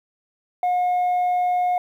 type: tone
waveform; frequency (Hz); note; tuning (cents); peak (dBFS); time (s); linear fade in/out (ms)
sine; 720; F#5; -47; -15; 0.63-1.78; 2
effects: tanh soft clip ceiling -17 dBFS + 9-bit